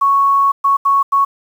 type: tone bursts at uneven times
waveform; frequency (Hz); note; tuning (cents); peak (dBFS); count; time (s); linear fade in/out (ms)
sine; 1108.7; C#6; 0; -9; 4; 0.01-0.52 / 0.64-0.77 / 0.85-1.03 / 1.12-1.25; 10
effects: 7-bit